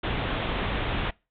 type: low-pass noise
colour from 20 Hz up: pink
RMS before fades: -28 dBFS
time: 0.03-1.11 s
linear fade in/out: 10 ms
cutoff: 3700 Hz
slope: 96 dB/octave
effects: noise-tail reverb RT60 0.3 s tail -25 dB re dry + MP3 64 kbps